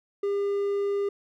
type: tone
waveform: triangle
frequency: 402 Hz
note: G4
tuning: 44 cents sharp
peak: -22 dBFS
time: 0.23-1.09 s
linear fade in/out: 5 ms
effects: none